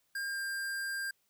square tone with pitch glide, 1606 to 1595.8 Hz, G6 to G6, +41 to +30 cents, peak -35 dBFS, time 0.15-1.11 s, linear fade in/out 5 ms, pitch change -11 cents, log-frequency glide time 0.31-0.39 s, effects white hiss -75 dBFS RMS until 1.29 s

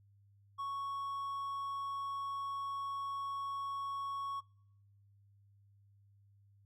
triangle tone, 1108.7 Hz, C#6, in tune, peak -35 dBFS, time 0.58-4.41 s, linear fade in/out 20 ms, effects noise-tail reverb RT60 0.8 s tail -26 dB re dry + added 100 Hz sine -63 dBFS peak until 6.65 s

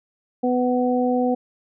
harmonic tone, 249.1 Hz, B3, 15 cents sharp, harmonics 1 / 2 / 3, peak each -20 / -22 / -25 dBFS, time 0.43-1.35 s, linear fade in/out 10 ms, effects none

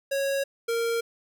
square tone pair in turn, 551 / 463.1 Hz, C#5 / A#4, -11 / -11 cents, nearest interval minor third, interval 300 cents, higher first, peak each -25 dBFS, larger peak neither, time 0.11-0.44 / 0.68-1.01 s, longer neither, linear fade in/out 10 ms, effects none

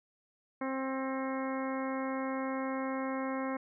harmonic tone with a mistuned harmonic, 265.1 Hz, C4, 23 cents sharp, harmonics 1 / 2 / 3 / 4 / 5 / 6 / 7 / 8, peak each -35 / -38 / -43 / -41 / -46 / -49 / -48 / -47 dBFS, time 0.61-3.57 s, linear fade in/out 5 ms, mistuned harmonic 8, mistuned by +31 cents, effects none

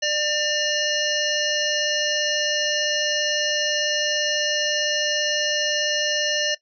harmonic tone with a mistuned harmonic, 599 Hz, D5, 34 cents sharp, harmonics 1 / 3 / 5 / 7 / 9 / 10, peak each -27 / -27 / -26 / -28 / -31 / -28 dBFS, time 0.02-6.55 s, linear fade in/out 10 ms, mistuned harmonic 5, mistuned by -87 cents, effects noise-tail reverb RT60 0.1 s tail -17 dB re dry

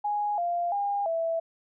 sine tone with pitch steps, 829 / 695 / 808 / 660 Hz, G#5 / F5 / G#5 / E5, -3 / -9 / -48 / +2 cents, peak -25 dBFS, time 0.04-1.4 s, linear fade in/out 10 ms, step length 340 ms, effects none

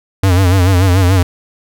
square tone with vibrato, 92.5 Hz, F#2, in tune, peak -8 dBFS, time 0.23-1.23 s, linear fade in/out 5 ms, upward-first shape sine, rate 6.9 Hz, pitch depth 94 cents each way, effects none

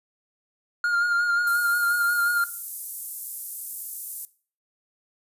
triangle tone with vibrato, 1413 Hz, F6, 20 cents sharp, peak -18 dBFS, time 0.84-2.44 s, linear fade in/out 2 ms, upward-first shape sine, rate 5.6 Hz, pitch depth 27 cents each way
pink high-pass noise, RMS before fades -33 dBFS, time 1.47-4.25 s, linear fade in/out 0 ms, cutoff 9800 Hz, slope 24 dB/octave
effects noise-tail reverb RT60 0.4 s tail -18 dB re dry + resampled to 32000 Hz

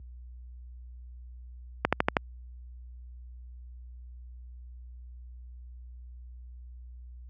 slowing click train, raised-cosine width 0.5 ms, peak -6 dBFS, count 5, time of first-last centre 1.85-2.168 s, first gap 76 ms, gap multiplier 1.03, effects added 61 Hz sine -34 dBFS peak until 7.29 s + high-pass 100 Hz 12 dB/octave

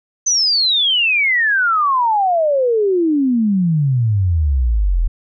sine exponential sweep, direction down, 6210 to 38.7 Hz, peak -12 dBFS, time 0.26-5.08 s, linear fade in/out 10 ms, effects none

